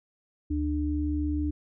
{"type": "tone pair together", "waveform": "sine", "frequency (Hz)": [75, 298.7], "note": ["D2", "D4"], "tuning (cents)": [37, 29], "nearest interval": "2 octaves", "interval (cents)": 2392, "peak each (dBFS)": -28, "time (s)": [0.5, 1.51], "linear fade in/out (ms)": 10, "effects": []}